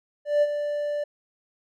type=tone with ADSR envelope; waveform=triangle; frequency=587.3 Hz; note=D5; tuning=in tune; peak=-13 dBFS; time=0.25-1.04 s; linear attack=170 ms; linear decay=41 ms; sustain=-10 dB; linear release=7 ms; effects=tanh soft clip ceiling -10 dBFS